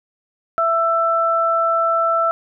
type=tone pair together; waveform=sine; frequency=665 / 1330 Hz; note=E5 / E6; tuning=+15 / +15 cents; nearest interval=octave; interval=1200 cents; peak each=-19 / -16 dBFS; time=0.58-2.31 s; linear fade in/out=0 ms; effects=none